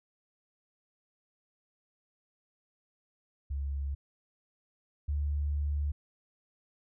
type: tone pair in turn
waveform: sine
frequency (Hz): 69.7 / 72.82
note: C#2 / D2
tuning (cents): +10 / -14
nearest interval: minor second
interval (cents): 76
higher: second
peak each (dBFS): -31 / -28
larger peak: second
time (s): 3.5-3.95 / 5.08-5.92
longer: second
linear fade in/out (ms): 10
effects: none

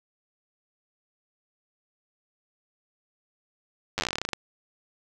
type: slowing click train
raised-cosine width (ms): 0.2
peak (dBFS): -10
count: 17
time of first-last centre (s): 3.98-4.333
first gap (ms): 9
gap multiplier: 1.11
effects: none

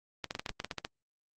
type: clicks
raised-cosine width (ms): 0.2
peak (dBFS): -17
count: 11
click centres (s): 0.243 / 0.309 / 0.351 / 0.395 / 0.462 / 0.493 / 0.601 / 0.646 / 0.712 / 0.783 / 0.849
effects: Opus 32 kbps

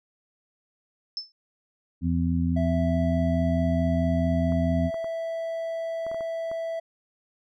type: tone with exponential decay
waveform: sine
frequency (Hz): 5274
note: E8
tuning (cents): 0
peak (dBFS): -25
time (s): 1.17-1.32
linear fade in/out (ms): 1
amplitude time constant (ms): 32
type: harmonic tone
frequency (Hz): 84.6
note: E2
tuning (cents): +45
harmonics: 1 / 2 / 3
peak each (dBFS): -26 / -26 / -26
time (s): 2.01-4.91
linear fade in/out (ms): 50
type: tone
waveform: triangle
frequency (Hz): 659.3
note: E5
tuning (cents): 0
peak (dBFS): -26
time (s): 2.56-6.8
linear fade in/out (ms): 10
type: clicks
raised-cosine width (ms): 1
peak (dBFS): -27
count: 8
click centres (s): 4.522 / 4.943 / 5.044 / 6.066 / 6.115 / 6.145 / 6.208 / 6.515
effects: none

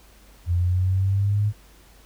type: exponential sweep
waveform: sine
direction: up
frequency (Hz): 85.9 to 105.9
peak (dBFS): -18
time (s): 0.46-1.53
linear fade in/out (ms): 50
effects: added 50 Hz sine -50 dBFS peak until 2.05 s + pink hiss -54 dBFS RMS until 2.05 s

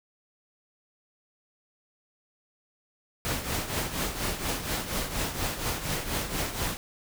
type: noise with tremolo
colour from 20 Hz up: pink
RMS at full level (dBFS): -28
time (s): 3.25-6.77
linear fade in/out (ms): 0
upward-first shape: triangle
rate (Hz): 4.2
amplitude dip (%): 70
effects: none

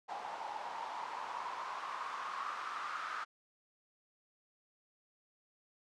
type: noise with band-pass filter sweep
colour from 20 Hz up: white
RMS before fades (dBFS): -42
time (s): 0.08-3.25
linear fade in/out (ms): 20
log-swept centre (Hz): 810 to 1300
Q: 5.6
effects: low-pass 6000 Hz 12 dB/octave

